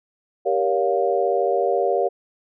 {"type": "chord", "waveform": "sine", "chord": "G half-diminished seventh", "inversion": "none", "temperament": "just", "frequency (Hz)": [392, 470.4, 564.5, 705.6], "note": ["G4", "Bb4", "Db5", "F5"], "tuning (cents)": [0, 16, 31, 18], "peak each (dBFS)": -23, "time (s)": [0.45, 2.09], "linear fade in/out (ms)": 20, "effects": []}